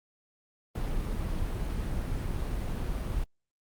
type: noise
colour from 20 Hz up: brown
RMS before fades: -31 dBFS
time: 0.75-3.24 s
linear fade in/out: 5 ms
effects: Opus 32 kbps